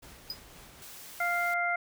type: noise with tremolo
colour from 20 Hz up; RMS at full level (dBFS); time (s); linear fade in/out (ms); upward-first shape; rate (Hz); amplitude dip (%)
pink; -50; 0.02-0.83; 10; sine; 3.9; 30
type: tone with exponential decay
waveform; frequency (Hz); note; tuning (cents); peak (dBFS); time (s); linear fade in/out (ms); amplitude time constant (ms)
square; 4975; D#8; -1; -30; 0.3-0.39; 2; 18
type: noise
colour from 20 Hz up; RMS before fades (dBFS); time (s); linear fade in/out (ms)
white; -47; 0.82-1.54; 2
type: harmonic tone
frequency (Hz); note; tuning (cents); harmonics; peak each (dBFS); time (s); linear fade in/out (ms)
698; F5; -1; 1 / 2 / 3; -31 / -31 / -31; 1.2-1.76; 5
effects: none